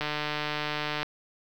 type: click train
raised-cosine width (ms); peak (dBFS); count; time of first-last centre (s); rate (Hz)
0.3; -14; 154; 0.01-1.03; 150
effects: 7-bit